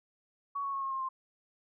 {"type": "tone with pitch steps", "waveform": "sine", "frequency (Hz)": [1122, 1107.8, 1093.8, 1080, 1066.4, 1052.9], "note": ["C#6", "C#6", "C#6", "C#6", "C6", "C6"], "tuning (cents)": [21, -1, -23, -45, 33, 11], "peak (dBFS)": -32, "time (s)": [0.55, 1.09], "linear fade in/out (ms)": 10, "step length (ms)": 90, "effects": []}